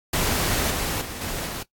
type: noise with level steps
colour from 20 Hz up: pink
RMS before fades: -23 / -26 / -34 / -30 / -32 dBFS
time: 0.13-1.63 s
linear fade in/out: 5 ms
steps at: 0.7 / 1.01 / 1.21 / 1.47 s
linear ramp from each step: 5 ms
effects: noise-tail reverb RT60 0.1 s tail -19 dB re dry + AAC 64 kbps